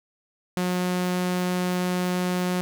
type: tone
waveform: sawtooth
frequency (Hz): 180.6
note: F#3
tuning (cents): -42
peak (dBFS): -19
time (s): 0.57-2.61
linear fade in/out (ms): 0
effects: none